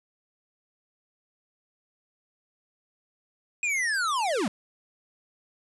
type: linear sweep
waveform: square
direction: down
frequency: 2504 to 174.9 Hz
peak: -25 dBFS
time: 3.63-4.48 s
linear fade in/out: 2 ms
effects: resampled to 24000 Hz + 9-bit